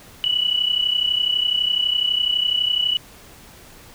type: tone pair together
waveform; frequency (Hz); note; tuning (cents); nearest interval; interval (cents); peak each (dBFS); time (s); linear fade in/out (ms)
sine; 2928 / 2960; F#7 / F#7; -19 / 0; unison; 19; -22 / -19; 0.24-2.97; 0
effects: pink hiss -45 dBFS RMS until 3.94 s